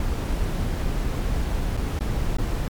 brown noise with dropouts, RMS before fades -24 dBFS, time 0-2.68 s, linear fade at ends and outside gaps 2 ms, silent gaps 1.769-1.773 / 1.991-2.007 / 2.369-2.384 s, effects MP3 96 kbps

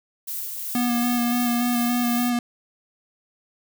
violet noise with tremolo, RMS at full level -30 dBFS, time 0.27-2.3 s, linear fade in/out 10 ms, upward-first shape sine, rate 2.8 Hz, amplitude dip 25%
square tone with vibrato, 241.7 Hz, B3, 37 cents flat, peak -21 dBFS, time 0.75-2.39 s, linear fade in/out 2 ms, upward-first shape square, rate 3.5 Hz, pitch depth 16 cents each way
effects none

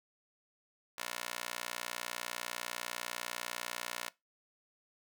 15% pulse tone with high-pass filter, 60 Hz, B1, 49 cents flat, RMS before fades -41 dBFS, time 0.98-4.09 s, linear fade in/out 5 ms, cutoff 1100 Hz, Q 0.62, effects noise-tail reverb RT60 0.2 s tail -21 dB re dry

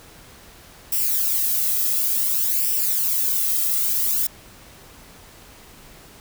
violet noise with flanger, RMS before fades -21 dBFS, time 0.92-4.27 s, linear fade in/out 5 ms, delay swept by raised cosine 0.37 to 1.57 ms, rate 0.56 Hz, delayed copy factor +0.65, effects pink hiss -46 dBFS RMS until 6.2 s

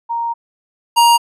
sine / square tone pair in turn, 932.3 / 939.9 Hz, A#5 / A#5, 0 / +14 cents, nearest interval unison, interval 14 cents, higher second, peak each -17 / -8 dBFS, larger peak second, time 0.09-0.34 / 0.96-1.18 s, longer first, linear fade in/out 20 ms, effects resampled to 32000 Hz

